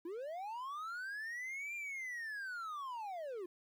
triangle linear two-way sweep, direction up then down, 318.3 to 2404 to 339.7 Hz, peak -39 dBFS, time 0.05-3.46 s, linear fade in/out 5 ms, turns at 1.75 s, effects 12-bit

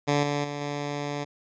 10% pulse tone with level steps, 144.9 Hz, D3, 23 cents flat, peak -13 / -17 / -23 / -21 dBFS, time 0.07-1.25 s, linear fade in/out 20 ms, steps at 0.23 / 0.44 / 0.61 s, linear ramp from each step 5 ms, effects resampled to 16000 Hz

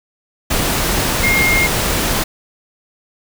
sine tone in noise, 2131 Hz, C7, 31 cents sharp, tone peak -13 dBFS, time 1.23-1.67 s, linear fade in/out 10 ms, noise pink, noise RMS -17 dBFS, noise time 0.5-2.24 s, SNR +1 dB, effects none

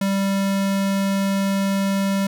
square tone, 196 Hz, G3, in tune, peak -19 dBFS, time 0.01-2.27 s, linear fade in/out 5 ms, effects none

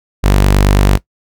sawtooth tone, 49.06 Hz, G1, 2 cents sharp, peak -3 dBFS, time 0.23-0.98 s, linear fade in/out 20 ms, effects noise-tail reverb RT60 0.1 s tail -18 dB re dry

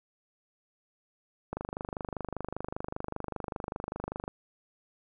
click train, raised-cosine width 1 ms, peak -20 dBFS, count 70, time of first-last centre 1.53-4.279 s, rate 25.1 Hz, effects none

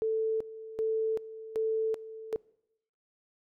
sine tone with tremolo, 442.1 Hz, A4, 8 cents sharp, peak -26 dBFS, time 0.02-2.36 s, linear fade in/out 0 ms, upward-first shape square, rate 1.3 Hz, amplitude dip 80%, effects noise-tail reverb RT60 0.8 s tail -24 dB re dry

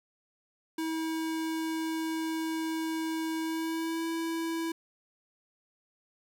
square tone with pitch glide, 321.6 to 329.1 Hz, E4 to E4, -43 to -3 cents, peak -31 dBFS, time 0.78-4.72 s, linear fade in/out 5 ms, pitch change +40 cents, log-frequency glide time 3.41-4.07 s, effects 10-bit

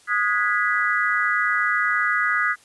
sine chord, G# minor seventh, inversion second, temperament equal with one note detuned, 1244.5 / 1452.9 / 1661.2 / 1975.5 Hz, D#6 / F#6 / G#6 / B6, 0 / -32 / 0 / 0 cents, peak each -24 dBFS, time 0.07-2.56 s, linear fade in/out 50 ms, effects white hiss -54 dBFS RMS until 2.64 s + resampled to 24000 Hz

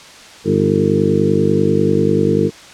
harmonic tone with a mistuned harmonic, 50.2 Hz, G1, 42 cents sharp, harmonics 2 / 3 / 4 / 5 / 6 / 7 / 8 / 9, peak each -23 / -19 / -18 / -23 / -21 / -19 / -22 / -17 dBFS, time 0.44-2.51 s, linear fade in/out 50 ms, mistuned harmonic 6, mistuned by +38 cents, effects white hiss -38 dBFS RMS until 2.73 s + low-pass 6000 Hz 12 dB/octave

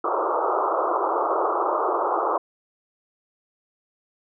white band-pass noise, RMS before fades -23 dBFS, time 0.04-2.38 s, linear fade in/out 5 ms, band 330 to 1300 Hz, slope 96 dB/octave, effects none

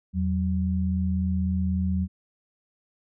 sine tone pair together, 83.25 / 186.9 Hz, E2 / F#3, +18 / +18 cents, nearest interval octave + major second, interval 1400 cents, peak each -25 dBFS, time 0.13-2.08 s, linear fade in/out 50 ms, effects none

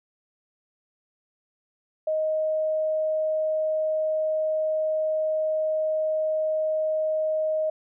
sine tone, 625 Hz, D#5, 8 cents sharp, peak -22 dBFS, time 2.07-7.7 s, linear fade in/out 5 ms, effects none

